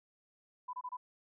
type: tone bursts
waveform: sine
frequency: 997 Hz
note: B5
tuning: 16 cents sharp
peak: -38 dBFS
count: 4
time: 0.68-0.97 s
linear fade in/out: 10 ms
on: 53 ms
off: 26 ms
effects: none